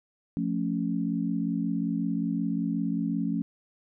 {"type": "chord", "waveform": "sine", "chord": "F augmented", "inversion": "none", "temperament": "equal", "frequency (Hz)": [174.61, 220, 277.2], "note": ["F3", "A3", "C#4"], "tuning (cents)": [0, 0, 0], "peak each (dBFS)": -30, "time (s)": [0.37, 3.42], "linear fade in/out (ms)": 0, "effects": []}